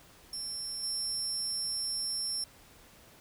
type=tone with level steps; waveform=30% pulse; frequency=5400 Hz; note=E8; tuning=41 cents sharp; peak=-32 / -28 dBFS; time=0.33-2.44 s; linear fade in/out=2 ms; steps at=0.83 s; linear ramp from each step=5 ms; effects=pink hiss -57 dBFS RMS until 3.2 s